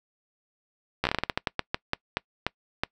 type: slowing click train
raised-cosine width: 0.3 ms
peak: -8 dBFS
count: 17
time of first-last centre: 1.04-2.835 s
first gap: 13 ms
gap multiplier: 1.25
effects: noise-tail reverb RT60 0.1 s tail -25 dB re dry